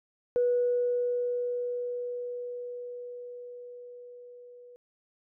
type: tone with level ramp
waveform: sine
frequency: 488.5 Hz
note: B4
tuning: 19 cents flat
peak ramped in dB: -21 to -48 dBFS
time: 0.36-4.76 s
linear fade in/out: 0 ms
effects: tanh soft clip ceiling -17 dBFS